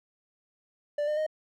triangle tone with pitch steps, 587.3 / 603.5 / 620.1 Hz, D5 / D5 / D#5, 0 / +47 / -6 cents, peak -24 dBFS, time 0.98-1.265 s, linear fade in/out 5 ms, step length 95 ms, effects none

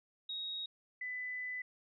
sine tone pair in turn, 3775 / 1999.7 Hz, A#7 / B6, +21 / +21 cents, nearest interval major seventh, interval 1100 cents, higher first, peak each -38 / -38 dBFS, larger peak neither, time 0.29-0.66 / 1.01-1.62 s, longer second, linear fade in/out 5 ms, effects none

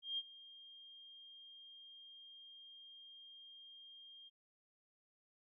sine tone with ADSR envelope, 3212 Hz, G7, 41 cents sharp, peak -36 dBFS, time 0.02-4.3 s, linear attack 160 ms, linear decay 40 ms, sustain -19 dB, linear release 26 ms, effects none

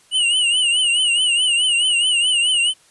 square tone with vibrato, 2900 Hz, F#7, 35 cents flat, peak -15 dBFS, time 0.11-2.74 s, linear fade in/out 50 ms, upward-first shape triangle, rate 4.7 Hz, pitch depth 110 cents each way, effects white hiss -53 dBFS RMS until 2.9 s + resampled to 24000 Hz

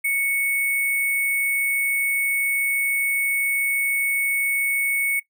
sine tone with sample-and-hold, 2217 Hz, C#7, in tune, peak -19 dBFS, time 0.04-5.2 s, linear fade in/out 10 ms, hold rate 11025 Hz, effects noise-tail reverb RT60 0.1 s tail -18 dB re dry

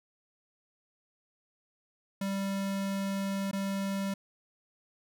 square tone with dropouts, 196 Hz, G3, in tune, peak -31 dBFS, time 2.21-4.14 s, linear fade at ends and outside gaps 5 ms, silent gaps 3.513-3.53 s, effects none

